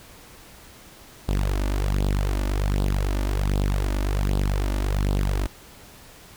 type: tone with flanger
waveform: sawtooth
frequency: 48.96 Hz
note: G1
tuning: 1 cent flat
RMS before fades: -23 dBFS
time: 1.28-5.47 s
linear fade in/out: 10 ms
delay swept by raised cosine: 0.23 to 3.43 ms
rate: 1.3 Hz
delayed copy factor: +0.75
effects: pink hiss -47 dBFS RMS until 6.36 s